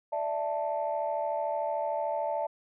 sine chord, D suspended second, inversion none, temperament just, 587.3 / 660.7 / 881 Hz, D5 / E5 / A5, 0 / +4 / +2 cents, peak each -32 dBFS, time 0.12-2.47 s, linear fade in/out 10 ms, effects tanh soft clip ceiling -20 dBFS

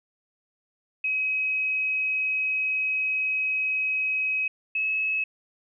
sine tone pair in turn, 2542 / 2579 Hz, D#7 / E7, +36 / -39 cents, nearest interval unison, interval 25 cents, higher second, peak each -23 dBFS, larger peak neither, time 1.04-4.48 / 4.75-5.24 s, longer first, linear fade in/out 5 ms, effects none

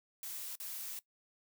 blue noise with dropouts, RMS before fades -43 dBFS, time 0.23-0.99 s, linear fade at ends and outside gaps 1 ms, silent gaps 0.555-0.6 s, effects noise-tail reverb RT60 0.1 s tail -19 dB re dry

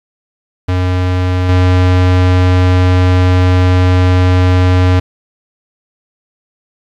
square tone with level steps, 91.1 Hz, F#2, 26 cents flat, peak -11 / -7 dBFS, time 0.68-5 s, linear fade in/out 10 ms, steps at 1.49 s, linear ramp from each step 2 ms, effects low-pass 4000 Hz 12 dB/octave + 7-bit

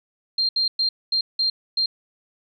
sine tone bursts at uneven times, 4186 Hz, C8, in tune, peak -18 dBFS, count 6, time 0.38-0.49 / 0.56-0.68 / 0.79-0.89 / 1.12-1.21 / 1.39-1.5 / 1.77-1.86 s, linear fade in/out 5 ms, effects none

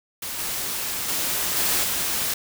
white noise with level steps, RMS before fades -31 / -28 / -25 / -22 / -25 dBFS, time 0.22-2.34 s, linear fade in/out 5 ms, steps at 0.38 / 1.08 / 1.56 / 1.83 s, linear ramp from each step 10 ms, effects none

